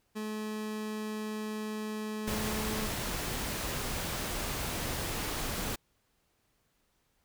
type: tone with pitch glide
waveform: 30% pulse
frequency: 214.7 to 216.2 Hz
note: A3 to A3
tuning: -42 to -30 cents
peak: -32 dBFS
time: 0.15-2.88 s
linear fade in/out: 20 ms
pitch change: +12 cents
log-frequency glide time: 2.46-2.69 s
type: noise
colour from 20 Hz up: pink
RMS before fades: -35 dBFS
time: 2.27-5.76 s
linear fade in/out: 10 ms
effects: pink hiss -74 dBFS RMS until 7.24 s